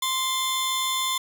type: tone pair together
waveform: sawtooth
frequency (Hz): 1046.5 / 3520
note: C6 / A7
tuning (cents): 0 / 0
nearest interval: octave + major sixth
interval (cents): 2100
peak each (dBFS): -23 / -23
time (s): 0.02-1.18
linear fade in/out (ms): 5
effects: none